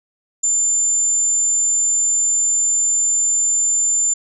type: tone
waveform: sine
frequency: 7160 Hz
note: A8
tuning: 29 cents sharp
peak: -14 dBFS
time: 0.43-4.14 s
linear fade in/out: 10 ms
effects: none